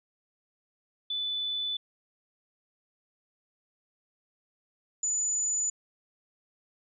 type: tone pair in turn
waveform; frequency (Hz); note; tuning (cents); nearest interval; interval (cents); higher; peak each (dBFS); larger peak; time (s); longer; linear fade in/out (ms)
sine; 3491 / 6982; A7 / A8; -14 / -14; octave; 1200; second; -29 / -26; second; 1.1-1.77 / 5.03-5.7; neither; 5
effects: none